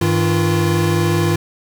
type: tone cluster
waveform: square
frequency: 99.6 / 158.4 / 343.7 Hz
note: G2 / D#3 / F4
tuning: +28 / +31 / -28 cents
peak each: -19 dBFS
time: 0.01-1.36 s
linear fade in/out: 5 ms
effects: 8-bit